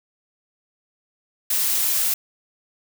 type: noise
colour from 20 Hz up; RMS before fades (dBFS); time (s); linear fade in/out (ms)
blue; -21; 1.5-2.14; 5
effects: none